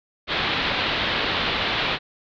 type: low-pass noise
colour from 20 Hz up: white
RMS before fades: -24 dBFS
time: 0.27-1.99 s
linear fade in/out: 50 ms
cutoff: 4000 Hz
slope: 48 dB/octave
effects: none